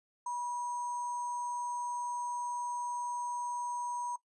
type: tone with sample-and-hold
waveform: sine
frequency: 971 Hz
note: B5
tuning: 30 cents flat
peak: -34 dBFS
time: 0.26-4.16 s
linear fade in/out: 5 ms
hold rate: 7350 Hz
effects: noise-tail reverb RT60 0.1 s tail -20 dB re dry + resampled to 24000 Hz